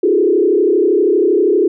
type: tone with frequency modulation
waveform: sine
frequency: 381.7 Hz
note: G4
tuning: 46 cents flat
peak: -9 dBFS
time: 0.03-1.68 s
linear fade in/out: 5 ms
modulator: 32.6 Hz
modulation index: 1.7
effects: none